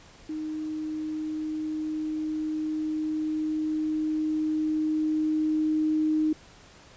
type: tone with level ramp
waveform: sine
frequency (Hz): 310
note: D#4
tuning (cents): -6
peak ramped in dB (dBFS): -30 to -21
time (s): 0.29-6.33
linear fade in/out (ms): 5
effects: pink hiss -52 dBFS RMS until 6.96 s + resampled to 16000 Hz